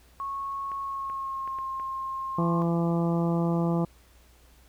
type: tone with pitch glide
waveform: sine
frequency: 1100 to 1065.6 Hz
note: C#6 to C6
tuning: -14 to +31 cents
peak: -30 dBFS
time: 0.2-2.62 s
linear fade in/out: 0 ms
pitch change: -55 cents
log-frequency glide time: 0.79-1.63 s
type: clicks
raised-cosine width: 0.5 ms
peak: -30 dBFS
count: 5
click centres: 0.717 / 1.099 / 1.476 / 1.587 / 1.798 s
type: harmonic tone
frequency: 169 Hz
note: E3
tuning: 43 cents sharp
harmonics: 1 / 2 / 3 / 4 / 5 / 6 / 7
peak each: -24 / -30 / -34 / -36 / -38 / -40 / -41 dBFS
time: 2.38-3.85 s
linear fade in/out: 5 ms
effects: added 60 Hz sine -56 dBFS peak until 4.68 s + pink hiss -60 dBFS RMS until 4.68 s